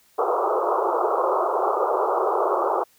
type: band-pass noise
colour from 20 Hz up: pink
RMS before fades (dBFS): -22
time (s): 0.18-2.84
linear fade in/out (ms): 10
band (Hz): 360 to 1300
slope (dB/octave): 96
effects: white hiss -59 dBFS RMS until 2.98 s